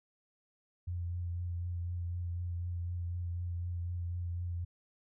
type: tone with vibrato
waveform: sine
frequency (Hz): 87.31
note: F2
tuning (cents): 0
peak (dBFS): -34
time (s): 0.87-4.65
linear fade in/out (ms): 10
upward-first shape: triangle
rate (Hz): 4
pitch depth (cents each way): 26
effects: none